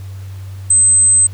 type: tone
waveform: sine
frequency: 8200 Hz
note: C9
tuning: 36 cents flat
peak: -7 dBFS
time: 0.7-1.27 s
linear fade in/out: 5 ms
effects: added 96 Hz sine -26 dBFS peak until 1.33 s + pink hiss -45 dBFS RMS until 1.33 s